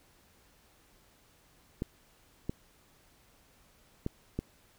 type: clicks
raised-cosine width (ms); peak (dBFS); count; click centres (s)
3; -19; 4; 1.821 / 2.495 / 4.064 / 4.39
effects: pink hiss -64 dBFS RMS until 4.78 s